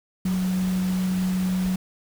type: tone in noise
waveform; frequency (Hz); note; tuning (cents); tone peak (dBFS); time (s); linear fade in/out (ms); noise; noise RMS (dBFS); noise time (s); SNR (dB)
sine; 185; F#3; 0; -21; 0.25-1.76; 5; pink; -37; 0.25-1.76; +13
effects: none